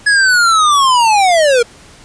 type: linear sweep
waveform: square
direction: down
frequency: 1693 to 457.5 Hz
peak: -8 dBFS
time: 0.06-1.63 s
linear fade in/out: 10 ms
effects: pink hiss -40 dBFS RMS until 2.04 s + resampled to 22050 Hz